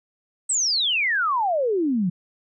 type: exponential sweep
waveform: sine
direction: down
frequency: 8340 to 168.3 Hz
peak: -19 dBFS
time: 0.49-2.1 s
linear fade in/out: 10 ms
effects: none